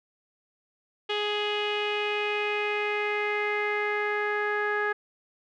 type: tone with low-pass filter sweep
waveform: sawtooth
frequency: 417 Hz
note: G#4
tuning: 7 cents sharp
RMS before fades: -28 dBFS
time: 1.09-4.93 s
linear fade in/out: 10 ms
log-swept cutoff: 3100 to 1700 Hz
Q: 4.8
effects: none